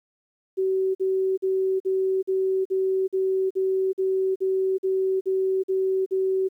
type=tone bursts; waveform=sine; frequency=380 Hz; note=F#4; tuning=46 cents sharp; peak=-20 dBFS; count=14; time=0.57-6.488 s; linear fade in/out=20 ms; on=380 ms; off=46 ms; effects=10-bit